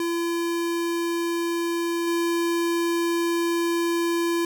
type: tone with level steps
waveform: square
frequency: 339.5 Hz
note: F4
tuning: 49 cents flat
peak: -24 / -22 dBFS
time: 0-4.45 s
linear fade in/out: 2 ms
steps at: 2.07 s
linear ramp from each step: 5 ms
effects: none